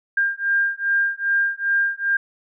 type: beating tone pair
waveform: sine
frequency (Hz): 1600 / 1602.5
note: G6 / G6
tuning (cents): +35 / +38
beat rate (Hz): 2.5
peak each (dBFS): -21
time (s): 0.17-2.17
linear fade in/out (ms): 5
effects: none